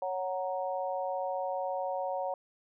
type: chord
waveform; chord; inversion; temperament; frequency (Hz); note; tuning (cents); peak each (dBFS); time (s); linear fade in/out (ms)
sine; F# major; second; equal; 554.4 / 740 / 932.3; C#5 / F#5 / A#5; 0 / 0 / 0; -34 / -35 / -38; 0.02-2.34; 2
effects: none